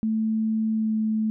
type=tone with pitch glide; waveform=sine; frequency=220 to 218 Hz; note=A3 to A3; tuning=0 to -16 cents; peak=-21 dBFS; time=0.03-1.3 s; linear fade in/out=0 ms; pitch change=-16 cents; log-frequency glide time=0.73-0.94 s; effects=none